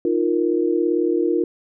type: chord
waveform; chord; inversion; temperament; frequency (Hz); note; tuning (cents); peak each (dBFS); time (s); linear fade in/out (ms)
sine; Eb suspended second; none; equal; 311.1 / 349.2 / 466.2; Eb4 / F4 / Bb4; 0 / 0 / 0; -22 / -19 / -23; 0.05-1.44; 2
effects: none